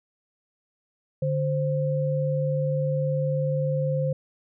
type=tone pair together; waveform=sine; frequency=146.85 / 523.3 Hz; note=D3 / C5; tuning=0 / 0 cents; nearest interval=octave + minor seventh; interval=2200 cents; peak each=-24 / -26 dBFS; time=1.22-4.13 s; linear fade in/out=5 ms; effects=none